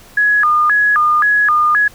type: tone with vibrato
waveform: sine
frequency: 1428 Hz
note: F6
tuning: 38 cents sharp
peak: -9 dBFS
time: 0.17-1.88 s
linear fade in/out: 5 ms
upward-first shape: square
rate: 1.9 Hz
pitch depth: 280 cents each way
effects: pink hiss -42 dBFS RMS until 1.94 s